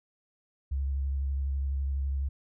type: tone with vibrato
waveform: sine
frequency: 68.5 Hz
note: C#2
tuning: 20 cents flat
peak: -27 dBFS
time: 0.71-2.29 s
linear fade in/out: 10 ms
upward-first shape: sine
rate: 12 Hz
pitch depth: 29 cents each way
effects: none